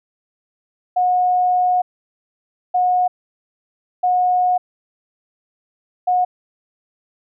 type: tone bursts at uneven times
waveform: sine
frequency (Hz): 726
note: F#5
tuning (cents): -33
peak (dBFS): -13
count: 4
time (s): 0.96-1.82 / 2.74-3.08 / 4.03-4.58 / 6.07-6.25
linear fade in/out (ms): 10
effects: none